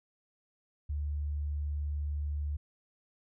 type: tone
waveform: sine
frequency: 73.42 Hz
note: D2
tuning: in tune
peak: -31 dBFS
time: 0.89-2.57 s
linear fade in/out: 10 ms
effects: none